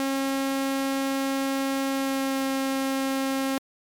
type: tone with pitch glide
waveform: sawtooth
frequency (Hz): 271.1 to 268.8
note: C#4 to C4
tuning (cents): -38 to +47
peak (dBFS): -20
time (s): 0-3.58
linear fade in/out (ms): 0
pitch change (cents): -15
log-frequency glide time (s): 1.89-2.43
effects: MP3 96 kbps